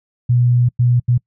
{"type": "tone bursts at uneven times", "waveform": "sine", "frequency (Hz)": 122.1, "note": "B2", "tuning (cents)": -19, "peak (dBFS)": -10, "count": 3, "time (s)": [[0.29, 0.69], [0.79, 1], [1.08, 1.18]], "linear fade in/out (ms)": 10, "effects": ["noise-tail reverb RT60 0.1 s tail -26 dB re dry"]}